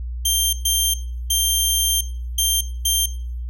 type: tone bursts at uneven times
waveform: 15% pulse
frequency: 3165 Hz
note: G7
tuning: 16 cents sharp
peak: -9 dBFS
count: 5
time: 0.25-0.53 / 0.65-0.94 / 1.3-2.01 / 2.38-2.61 / 2.85-3.06 s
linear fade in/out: 5 ms
effects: noise-tail reverb RT60 0.6 s tail -21 dB re dry + added 60 Hz sine -25 dBFS peak until 3.49 s